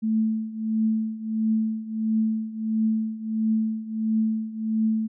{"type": "tone with tremolo", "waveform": "sine", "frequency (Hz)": 220, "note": "A3", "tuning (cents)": 0, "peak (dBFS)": -18, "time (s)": [0.02, 5.08], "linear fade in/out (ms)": 20, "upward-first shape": "triangle", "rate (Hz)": 1.5, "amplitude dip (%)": 85, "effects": []}